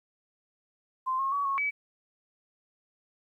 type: tone with pitch steps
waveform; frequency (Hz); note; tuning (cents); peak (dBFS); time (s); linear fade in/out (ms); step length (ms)
sine; 1040 / 1081 / 1132 / 1098 / 2287; C6 / C#6 / C#6 / C#6 / D7; -11 / -44 / +36 / -17 / -47; -26; 1.06-1.71; 20; 130
effects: 11-bit